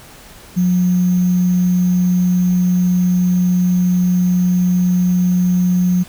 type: tone with sample-and-hold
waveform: sine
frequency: 180 Hz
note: F#3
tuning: 47 cents flat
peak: -11 dBFS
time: 0.56-6.04 s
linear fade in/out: 20 ms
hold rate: 6300 Hz
effects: pink hiss -40 dBFS RMS until 6.08 s